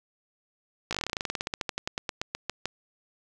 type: slowing click train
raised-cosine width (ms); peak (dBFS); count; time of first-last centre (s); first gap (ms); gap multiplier
0.2; -12; 28; 0.91-2.656; 17; 1.09
effects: none